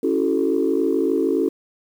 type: chord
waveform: sine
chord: F# minor seventh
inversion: second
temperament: equal with one note detuned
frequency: 277.2 / 329.6 / 376.5 / 440 Hz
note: C#4 / E4 / F#4 / A4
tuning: 0 / 0 / +30 / 0 cents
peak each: -22 dBFS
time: 0.03-1.49 s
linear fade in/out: 5 ms
effects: tanh soft clip ceiling -8 dBFS + 8-bit